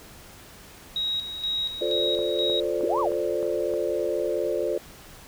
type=tone with tremolo; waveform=sine; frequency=3807 Hz; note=A#7; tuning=36 cents sharp; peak=-24 dBFS; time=0.96-2.6 s; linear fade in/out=2 ms; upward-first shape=square; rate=2.1 Hz; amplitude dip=60%
type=chord; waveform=sine; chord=D minor seventh; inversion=first; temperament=equal with one note detuned; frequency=351.3 / 440 / 523.3 / 587.3 Hz; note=F4 / A4 / C5 / D5; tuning=+10 / 0 / 0 / 0 cents; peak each=-29 dBFS; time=1.81-4.78 s; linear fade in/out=5 ms
type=click train; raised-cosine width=1 ms; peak=-25 dBFS; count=6; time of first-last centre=2.19-3.738 s; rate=3.23 Hz
type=linear two-way sweep; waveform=sine; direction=up then down; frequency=271.3 to 1174.7 to 426.8 Hz; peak=-24 dBFS; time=2.83-3.1 s; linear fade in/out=5 ms; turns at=3 s
effects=pink hiss -47 dBFS RMS until 5.27 s